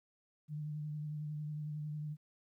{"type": "tone with vibrato", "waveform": "sine", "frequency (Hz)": 150.7, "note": "D3", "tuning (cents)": 45, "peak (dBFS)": -38, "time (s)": [0.48, 2.17], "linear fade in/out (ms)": 50, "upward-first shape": "triangle", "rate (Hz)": 11, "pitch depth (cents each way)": 30, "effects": ["13-bit"]}